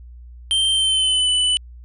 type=tone with pitch glide; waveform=square; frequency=3136 to 2989 Hz; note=G7 to F#7; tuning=0 to +17 cents; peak=-16 dBFS; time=0.51-1.57 s; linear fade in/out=0 ms; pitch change=-83 cents; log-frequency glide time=0.72-1.29 s; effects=added 60 Hz sine -37 dBFS peak until 1.84 s + resampled to 24000 Hz